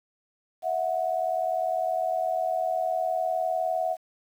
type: tone pair together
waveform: sine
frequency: 652 / 731.8 Hz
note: E5 / F#5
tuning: -19 / -19 cents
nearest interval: major second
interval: 200 cents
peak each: -27 dBFS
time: 0.62-3.97 s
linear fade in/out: 50 ms
effects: 9-bit